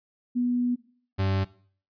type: tone pair in turn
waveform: sine / 40% pulse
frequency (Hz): 244.9 / 96.35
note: B3 / G2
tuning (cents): -14 / -29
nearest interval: octave + major third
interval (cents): 1615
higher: first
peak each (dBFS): -22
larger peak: neither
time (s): 0.35-0.76 / 1.18-1.45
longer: first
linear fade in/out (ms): 20
effects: noise-tail reverb RT60 0.5 s tail -19 dB re dry + resampled to 11025 Hz